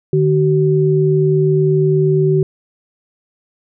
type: tone pair together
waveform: sine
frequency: 151.17 / 379.5 Hz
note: D#3 / F#4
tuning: -50 / +44 cents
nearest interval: octave + major third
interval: 1594 cents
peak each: -13 dBFS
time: 0.13-2.43 s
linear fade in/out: 2 ms
effects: none